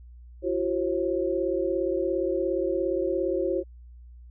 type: tone cluster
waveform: sine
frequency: 341 / 378.2 / 540 Hz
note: F4 / F#4 / C#5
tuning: -41 / +38 / -45 cents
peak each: -28 dBFS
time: 0.42-3.64 s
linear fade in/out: 50 ms
effects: added 60 Hz sine -44 dBFS peak until 4.3 s